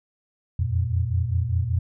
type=tone cluster; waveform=sine; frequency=84.5 / 89.6 / 118.2 Hz; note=E2 / F2 / A#2; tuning=+43 / +45 / +24 cents; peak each=-25 dBFS; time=0.59-1.79 s; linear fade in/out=5 ms; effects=none